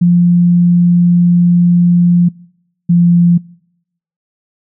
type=tone pair in turn; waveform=sine; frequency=174.61 / 173 Hz; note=F3 / F3; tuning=0 / -16 cents; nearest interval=unison; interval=16 cents; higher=first; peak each=-5 dBFS; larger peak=neither; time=0.01-2.29 / 2.89-3.38 s; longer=first; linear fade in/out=10 ms; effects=noise-tail reverb RT60 0.8 s tail -25 dB re dry